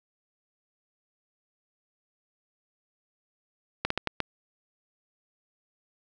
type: slowing click train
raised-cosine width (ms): 0.3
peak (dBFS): -10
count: 5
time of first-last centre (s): 3.85-4.203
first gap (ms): 54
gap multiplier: 1.34
effects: none